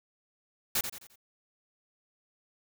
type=noise with echo; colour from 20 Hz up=white; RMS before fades=-28 dBFS; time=0.75-0.81 s; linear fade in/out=5 ms; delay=87 ms; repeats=4; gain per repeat=-8 dB; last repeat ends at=1.158 s; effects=none